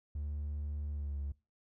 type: tone with pitch glide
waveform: triangle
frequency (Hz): 73.7 to 70.7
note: D2 to C#2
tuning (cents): +7 to +35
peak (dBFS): -33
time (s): 0.15-1.32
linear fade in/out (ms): 5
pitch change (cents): -72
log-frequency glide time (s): 0.91-1.18
effects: noise-tail reverb RT60 0.3 s tail -23 dB re dry + tanh soft clip ceiling -29 dBFS